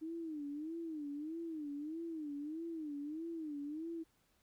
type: tone with vibrato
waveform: sine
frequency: 309.6 Hz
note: D#4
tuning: 9 cents flat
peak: -40 dBFS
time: 0.01-4.04 s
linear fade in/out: 20 ms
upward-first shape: sine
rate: 1.6 Hz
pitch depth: 140 cents each way
effects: pink hiss -75 dBFS RMS until 4.42 s